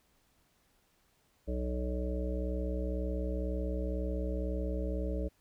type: harmonic tone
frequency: 62 Hz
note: B1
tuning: 7 cents sharp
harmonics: 1 / 3 / 5 / 7 / 9 / 10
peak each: -33 / -41 / -41 / -42 / -41 / -48 dBFS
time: 1.47-5.29 s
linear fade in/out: 20 ms
effects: pink hiss -71 dBFS RMS until 5.4 s